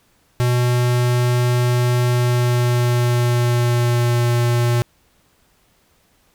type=tone with pitch glide; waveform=square; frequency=122.7 to 119.9 Hz; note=B2 to A#2; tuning=-11 to +49 cents; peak=-15 dBFS; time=0.4-4.82 s; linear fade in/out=0 ms; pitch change=-40 cents; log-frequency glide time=2.03-4.25 s; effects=pink hiss -59 dBFS RMS until 6.34 s